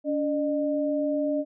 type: tone pair together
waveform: sine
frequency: 286.1 / 606.2 Hz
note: D4 / D#5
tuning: -45 / -45 cents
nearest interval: octave + minor second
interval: 1300 cents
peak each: -26 dBFS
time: 0.04-1.45 s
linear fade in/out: 50 ms
effects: none